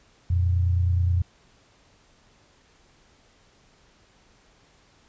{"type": "tone pair together", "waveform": "sine", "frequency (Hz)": [87.31, 116.92], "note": ["F2", "A#2"], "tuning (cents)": [0, 6], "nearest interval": "perfect fourth", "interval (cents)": 506, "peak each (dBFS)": [-19, -30], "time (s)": [0.3, 1.22], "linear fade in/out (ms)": 5, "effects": ["pink hiss -59 dBFS RMS until 5.08 s", "resampled to 16000 Hz"]}